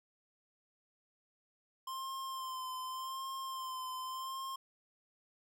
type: tone with vibrato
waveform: square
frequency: 1046.5 Hz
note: C6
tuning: in tune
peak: -40 dBFS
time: 1.87-4.56 s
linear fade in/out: 5 ms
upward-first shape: sine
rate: 0.86 Hz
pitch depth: 32 cents each way
effects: none